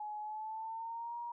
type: tone with pitch glide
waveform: sine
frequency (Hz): 844 to 947.4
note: G#5 to A#5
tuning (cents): +28 to +28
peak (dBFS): -39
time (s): 0-1.32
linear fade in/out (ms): 5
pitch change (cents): +200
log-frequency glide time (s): 0.2-1.17
effects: none